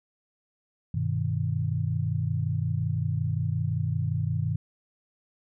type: chord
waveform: sine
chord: G augmented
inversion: none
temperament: equal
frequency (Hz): 98 / 123.47 / 155.56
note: G2 / B2 / D#3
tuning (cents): 0 / 0 / 0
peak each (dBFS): -29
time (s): 0.94-4.56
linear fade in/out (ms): 5
effects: none